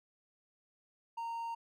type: tone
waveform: triangle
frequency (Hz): 924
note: A#5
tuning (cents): -16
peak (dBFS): -35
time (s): 1.17-1.55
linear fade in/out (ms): 10
effects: none